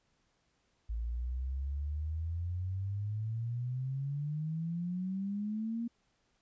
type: exponential sweep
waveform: sine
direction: up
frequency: 55 to 236.6 Hz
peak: -33 dBFS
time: 0.89-5.88 s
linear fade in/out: 10 ms
effects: pink hiss -75 dBFS RMS until 6.41 s + resampled to 16000 Hz